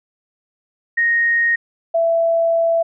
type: tone pair in turn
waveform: sine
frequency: 1864.7 / 665.8 Hz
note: A#6 / E5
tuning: 0 / +17 cents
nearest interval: octave + tritone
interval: 1783 cents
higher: first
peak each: -13 dBFS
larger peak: neither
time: 0.97-1.56 / 1.94-2.83 s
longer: second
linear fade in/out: 10 ms
effects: none